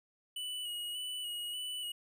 square tone with vibrato, 2936 Hz, F#7, 14 cents flat, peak -38 dBFS, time 0.36-1.92 s, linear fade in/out 5 ms, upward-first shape square, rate 1.7 Hz, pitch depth 24 cents each way, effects none

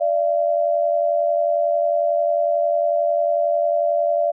sine tone pair together, 587.3 / 678.4 Hz, D5 / E5, 0 / +50 cents, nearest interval major second, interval 250 cents, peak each -19 dBFS, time 0-4.32 s, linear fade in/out 20 ms, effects none

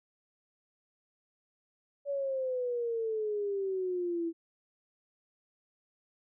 sine exponential sweep, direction down, 571 to 328.7 Hz, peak -30 dBFS, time 2.05-4.33 s, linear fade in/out 50 ms, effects none

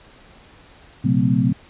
sine tone cluster, 120.6 / 134.7 / 180.9 / 218.1 / 254.9 Hz, B2 / C#3 / F#3 / A3 / C4, -41 / -49 / -39 / -15 / -45 cents, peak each -21 dBFS, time 1.04-1.53 s, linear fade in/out 10 ms, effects pink hiss -48 dBFS RMS until 1.69 s + resampled to 8000 Hz

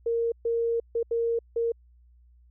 sine tone bursts at uneven times, 463.9 Hz, A#4, 8 cents flat, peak -23 dBFS, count 5, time 0.06-0.32 / 0.45-0.8 / 0.95-1.03 / 1.11-1.39 / 1.56-1.72 s, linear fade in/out 5 ms, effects added 60 Hz sine -54 dBFS peak until 2.5 s

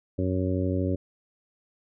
harmonic tone, 92.6 Hz, F#2, 2 cents sharp, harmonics 1 / 2 / 3 / 4 / 5 / 6, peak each -27 / -32 / -29 / -33 / -36 / -34 dBFS, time 0.18-0.96 s, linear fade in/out 10 ms, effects none

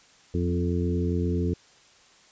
harmonic tone with a mistuned harmonic, 87.31 Hz, F2, in tune, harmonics 1 / 2 / 3 / 4 / 5, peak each -26 / -29 / -31 / -32 / -33 dBFS, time 0.34-1.54 s, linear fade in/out 5 ms, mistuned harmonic 2, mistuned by +24 cents, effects white hiss -56 dBFS RMS until 2.31 s + resampled to 16000 Hz

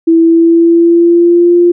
sine tone with pitch glide, 329.6 to 348.6 Hz, E4 to F4, 0 to -3 cents, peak -3 dBFS, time 0.07-1.72 s, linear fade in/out 10 ms, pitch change +97 cents, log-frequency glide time 0.2-1.56 s, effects none

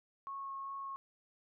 sine tone with vibrato, 1094 Hz, C#6, 23 cents flat, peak -40 dBFS, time 0.27-0.96 s, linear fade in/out 0 ms, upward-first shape sine, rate 2.6 Hz, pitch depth 8 cents each way, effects none

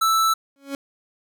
square tone, 1320 Hz, E6, 2 cents sharp, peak -17 dBFS, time 0.01-0.34 s, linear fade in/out 10 ms
30% pulse tone with exponential growth, 277.2 Hz, C#4, in tune, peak -21 dBFS, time 0.56-0.75 s, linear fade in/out 1 ms, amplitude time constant 40 ms
effects none

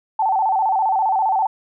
sine tone with vibrato, 820 Hz, G#5, 22 cents flat, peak -15 dBFS, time 0.19-1.47 s, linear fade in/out 5 ms, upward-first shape square, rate 15 Hz, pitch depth 120 cents each way, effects none

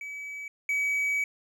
triangle tone pair in turn, 2285 / 2276 Hz, D7 / C#7, -48 / +45 cents, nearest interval unison, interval 7 cents, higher first, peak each -34 / -23 dBFS, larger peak second, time 0.01-0.48 / 0.69-1.24 s, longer second, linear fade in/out 2 ms, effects none

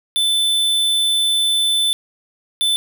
square tone pair in turn, 3520 / 3520 Hz, A7 / A7, 0 / 0 cents, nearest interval unison, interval 0 cents, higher neither, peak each -15 / -15 dBFS, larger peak neither, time 0.16-1.93 / 2.61-2.76 s, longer first, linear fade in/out 0 ms, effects none

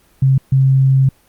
sine tone bursts at uneven times, 133.8 Hz, C3, 39 cents sharp, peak -8 dBFS, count 2, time 0.22-0.38 / 0.52-1.09 s, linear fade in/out 5 ms, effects pink hiss -53 dBFS RMS until 1.28 s + Opus 24 kbps

